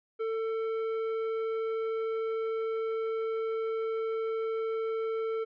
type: tone with tanh clipping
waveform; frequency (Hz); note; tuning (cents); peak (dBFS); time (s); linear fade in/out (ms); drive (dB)
triangle; 446.7; A4; +26; -31; 0.19-5.45; 20; 14
effects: none